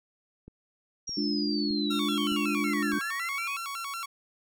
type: click train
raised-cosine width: 3 ms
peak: -33 dBFS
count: 5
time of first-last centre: 0.48-2.934 s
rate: 1.63 Hz
type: linear two-way sweep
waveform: sine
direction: down then up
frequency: 5670 to 1535 to 2584 Hz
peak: -32 dBFS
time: 1.07-3.57 s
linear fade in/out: 10 ms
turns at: 2.96 s
type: chord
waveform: sine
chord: D diminished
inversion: second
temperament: equal with one note detuned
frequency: 210.7 / 293.7 / 349.2 Hz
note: Ab3 / D4 / F4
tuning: +25 / 0 / 0 cents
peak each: -31 / -29 / -35 dBFS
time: 1.17-2.99 s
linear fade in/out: 5 ms
type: tone with vibrato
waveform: sawtooth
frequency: 1232 Hz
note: D#6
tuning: 17 cents flat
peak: -30 dBFS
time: 1.9-4.06 s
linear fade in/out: 10 ms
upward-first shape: square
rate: 5.4 Hz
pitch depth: 170 cents each way
effects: none